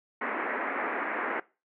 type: band-pass noise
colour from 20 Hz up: white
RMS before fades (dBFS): -32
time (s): 0.21-1.4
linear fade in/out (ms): 5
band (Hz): 230 to 2100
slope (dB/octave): 48
effects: noise-tail reverb RT60 0.3 s tail -21 dB re dry